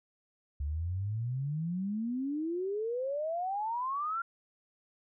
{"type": "exponential sweep", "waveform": "sine", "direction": "up", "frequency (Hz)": [69.2, 1396.9], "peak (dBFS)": -31, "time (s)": [0.6, 4.22], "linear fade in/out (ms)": 5, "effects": []}